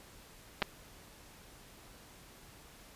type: clicks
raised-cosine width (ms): 0.3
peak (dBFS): -14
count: 2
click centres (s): 0.62 / 0.625
effects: pink hiss -56 dBFS RMS until 2.95 s + resampled to 32000 Hz